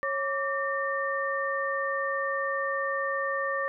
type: tone cluster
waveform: sine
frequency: 548 / 1163 / 1815 Hz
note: C#5 / D6 / A#6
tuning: -20 / -17 / -47 cents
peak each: -31 dBFS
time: 0.03-3.68 s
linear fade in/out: 0 ms
effects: none